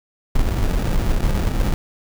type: noise with sample-and-hold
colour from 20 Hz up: brown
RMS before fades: -18 dBFS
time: 0.35-1.74 s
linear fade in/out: 5 ms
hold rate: 1050 Hz
effects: none